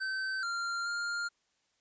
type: tone with pitch steps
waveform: square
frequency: 1541 / 1387 / 1403 Hz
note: G6 / F6 / F6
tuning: -30 / -12 / +8 cents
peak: -33 dBFS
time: 0-1.29 s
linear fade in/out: 20 ms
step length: 430 ms
effects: white hiss -75 dBFS RMS until 1.8 s + resampled to 16000 Hz